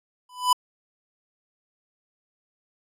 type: tone with exponential growth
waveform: square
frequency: 997 Hz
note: B5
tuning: 16 cents sharp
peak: -14 dBFS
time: 0.29-0.53 s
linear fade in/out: 5 ms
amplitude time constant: 52 ms
effects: resampled to 32000 Hz